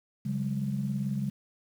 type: chord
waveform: sine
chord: C# suspended fourth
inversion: none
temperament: equal with one note detuned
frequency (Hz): 138.59 / 185 / 203.3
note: C#3 / F#3 / G#3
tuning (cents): 0 / 0 / -37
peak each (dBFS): -31 / -36 / -31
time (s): 0.25-1.3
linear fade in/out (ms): 10
effects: tanh soft clip ceiling -19 dBFS + 9-bit